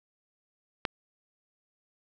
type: click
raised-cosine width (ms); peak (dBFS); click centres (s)
0.3; -11; 0.852
effects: none